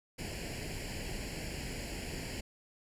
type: noise with comb filter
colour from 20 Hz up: pink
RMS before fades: -40 dBFS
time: 0.18-2.41 s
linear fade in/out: 10 ms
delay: 0.41 ms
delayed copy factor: +0.8
effects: low-pass 10000 Hz 12 dB/octave